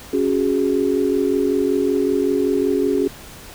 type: chord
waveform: sine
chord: C# suspended fourth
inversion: none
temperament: equal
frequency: 277.2 / 370 / 415.3 Hz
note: C#4 / F#4 / G#4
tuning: 0 / 0 / 0 cents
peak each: -20 dBFS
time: 0.13-3.08 s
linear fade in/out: 5 ms
effects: pink hiss -39 dBFS RMS until 3.54 s